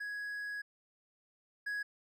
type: tone pair in turn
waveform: triangle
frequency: 1667 / 1667 Hz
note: G#6 / G#6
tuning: +6 / +6 cents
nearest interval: unison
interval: 0 cents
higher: neither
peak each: -36 / -33 dBFS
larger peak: second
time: 0-0.62 / 1.66-1.83 s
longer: first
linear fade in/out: 10 ms
effects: none